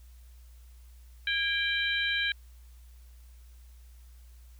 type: harmonic tone with a mistuned harmonic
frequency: 784 Hz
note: G5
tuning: in tune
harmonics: 2 / 3 / 4 / 5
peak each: -30 / -32 / -33 / -34 dBFS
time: 1.27-2.32 s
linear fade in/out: 2 ms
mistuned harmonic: 2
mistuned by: +71 cents
effects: added 60 Hz sine -49 dBFS peak until 4.59 s + white hiss -65 dBFS RMS until 4.59 s